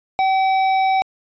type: tone with hard clipping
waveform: triangle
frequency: 765 Hz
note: G5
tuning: 42 cents flat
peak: -16 dBFS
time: 0.19-1.02 s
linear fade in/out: 0 ms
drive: 13 dB
effects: resampled to 16000 Hz